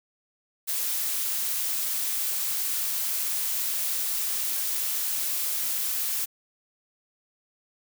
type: noise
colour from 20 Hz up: blue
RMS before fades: -28 dBFS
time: 0.67-6.26 s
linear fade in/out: 20 ms
effects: none